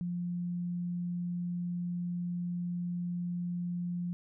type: tone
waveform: sine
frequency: 175.5 Hz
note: F3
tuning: 9 cents sharp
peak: -32 dBFS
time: 0.01-4.13 s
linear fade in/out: 0 ms
effects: none